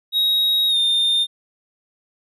triangle tone with pitch glide, 3791 to 3628 Hz, A#7 to A#7, +28 to -48 cents, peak -14 dBFS, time 0.12-1.27 s, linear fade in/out 50 ms, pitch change -76 cents, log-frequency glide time 0.68-0.77 s, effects none

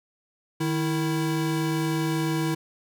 square tone pair together, 154.4 / 327.2 Hz, D#3 / E4, -13 / -13 cents, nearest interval octave + minor second, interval 1300 cents, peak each -27 dBFS, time 0.6-2.55 s, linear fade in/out 10 ms, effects none

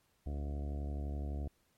harmonic tone, 71.8 Hz, D2, 39 cents flat, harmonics 1 / 2 / 3 / 4 / 5 / 6 / 7 / 8 / 9 / 10, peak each -36 / -47 / -49 / -49 / -54 / -57 / -57 / -59 / -56 / -57 dBFS, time 0.26-1.48 s, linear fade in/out 5 ms, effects pink hiss -74 dBFS RMS until 1.77 s + MP3 64 kbps

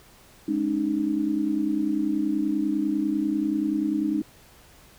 sine chord, Ab suspended fourth, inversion none, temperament equal with one note detuned, 207.7 / 277.2 / 307.4 Hz, Ab3 / Db4 / Eb4, 0 / 0 / -21 cents, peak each -29 / -28 / -24 dBFS, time 0.48-4.22 s, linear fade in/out 5 ms, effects pink hiss -53 dBFS RMS until 4.98 s

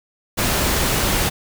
pink noise, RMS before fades -19 dBFS, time 0.37-1.3 s, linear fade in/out 20 ms, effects none

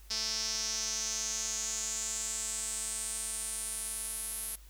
sawtooth tone with band-pass filter sweep, 221.1 Hz, A3, 9 cents sharp, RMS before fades -36 dBFS, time 0.1-4.56 s, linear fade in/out 10 ms, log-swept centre 5200 to 11000 Hz, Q 5.9, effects added 50 Hz sine -51 dBFS peak until 4.69 s + white hiss -61 dBFS RMS until 4.69 s

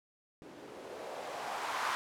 violet noise with low-pass filter sweep, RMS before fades -40 dBFS, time 0.42-1.95 s, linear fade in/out 0 ms, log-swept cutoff 300 to 1200 Hz, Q 2.1, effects none

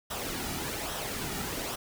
pink noise with flanger, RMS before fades -35 dBFS, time 0.1-1.76 s, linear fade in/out 10 ms, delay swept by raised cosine 0.43 to 1.93 ms, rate 1.2 Hz, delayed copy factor -0.5, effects none

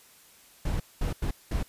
brown noise bursts at uneven times, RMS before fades -28 dBFS, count 4, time 0.65-0.8 / 1.01-1.13 / 1.22-1.31 / 1.51-1.63 s, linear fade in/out 5 ms, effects white hiss -56 dBFS RMS until 1.68 s + resampled to 32000 Hz

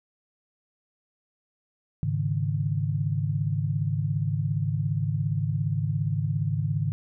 sine chord, Ab suspended fourth, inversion none, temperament just, 103.83 / 138.43 / 155.74 Hz, Ab2 / Db3 / Eb3, 0 / -2 / +2 cents, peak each -28 dBFS, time 2.03-6.92 s, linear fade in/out 0 ms, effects none

